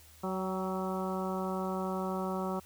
harmonic tone with a mistuned harmonic, 187.5 Hz, F#3, 23 cents sharp, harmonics 1 / 2 / 3 / 4 / 5 / 6 / 7, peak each -35 / -38 / -40 / -41 / -42 / -43 / -43 dBFS, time 0.23-2.6 s, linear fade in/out 10 ms, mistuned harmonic 4, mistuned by +27 cents, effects added 78 Hz sine -58 dBFS peak until 2.65 s + white hiss -58 dBFS RMS until 2.65 s

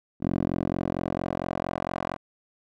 10% pulse tone with band-pass filter sweep, 44.36 Hz, F1, 28 cents sharp, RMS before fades -29 dBFS, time 0.2-2.18 s, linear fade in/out 50 ms, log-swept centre 280 to 890 Hz, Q 1.2, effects none

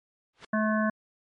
white noise with exponential growth, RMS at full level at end -34 dBFS, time 0.33-0.45 s, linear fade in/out 5 ms, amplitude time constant 24 ms
harmonic tone, 216 Hz, A3, 32 cents flat, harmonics 1 / 3 / 5 / 7 / 8, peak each -25 / -30 / -32 / -33 / -34 dBFS, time 0.53-0.9 s, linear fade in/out 5 ms
effects low-pass 3000 Hz 12 dB/octave + MP3 48 kbps

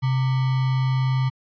sine tone with sample-and-hold, 130.81 Hz, C3, in tune, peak -18 dBFS, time 0.02-1.3 s, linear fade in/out 20 ms, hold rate 1050 Hz, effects resampled to 11025 Hz

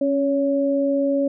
sine tone pair together, 276.1 / 561 Hz, C#4 / C#5, -7 / +21 cents, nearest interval octave, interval 1228 cents, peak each -20 dBFS, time 0.01-1.28 s, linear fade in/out 5 ms, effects none

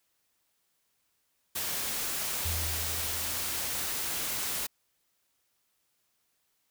white noise, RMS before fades -33 dBFS, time 1.55-4.67 s, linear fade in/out 10 ms
sine tone with exponential decay, 81.7 Hz, E2, 15 cents flat, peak -30 dBFS, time 2.45-4.39 s, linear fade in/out 5 ms, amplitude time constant 420 ms
effects white hiss -75 dBFS RMS until 6.7 s

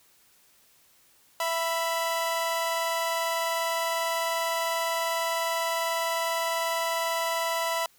sawtooth tone pair together, 665.2 / 987.8 Hz, E5 / B5, +16 / 0 cents, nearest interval perfect fifth, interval 684 cents, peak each -25 dBFS, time 1.4-7.86 s, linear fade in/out 2 ms, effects white hiss -61 dBFS RMS until 7.98 s

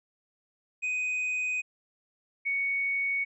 triangle / sine tone pair in turn, 2500 / 2227 Hz, D#7 / C#7, +8 / +7 cents, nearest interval major second, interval 201 cents, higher first, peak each -26 dBFS, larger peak neither, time 0.82-1.62 / 2.45-3.25 s, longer neither, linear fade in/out 20 ms, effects resampled to 24000 Hz

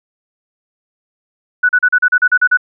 sine tone bursts, 1480 Hz, F#6, in tune, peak -7 dBFS, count 10, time 1.63-2.573 s, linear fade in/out 10 ms, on 61 ms, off 37 ms, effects none

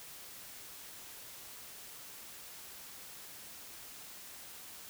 silence, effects white hiss -50 dBFS RMS until 4.89 s

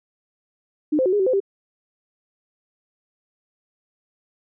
sine tone with pitch steps, 302.4 / 519 / 369 / 412.7 / 379.7 / 513 / 393.9 Hz, D#4 / C5 / F#4 / G#4 / F#4 / C5 / G4, -49 / -14 / -5 / -11 / +45 / -34 / +8 cents, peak -16 dBFS, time 0.92-1.403 s, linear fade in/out 10 ms, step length 69 ms, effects none

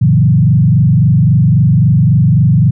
sine tone with frequency modulation, 138.59 Hz, C#3, in tune, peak -5 dBFS, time 0.01-2.71 s, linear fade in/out 10 ms, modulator 23.7 Hz, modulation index 1.5, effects none

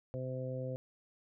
harmonic tone, 129.1 Hz, C3, 23 cents flat, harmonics 1 / 2 / 3 / 4 / 5, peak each -39 / -46 / -49 / -40 / -51 dBFS, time 0.14-0.76 s, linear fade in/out 0 ms, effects none

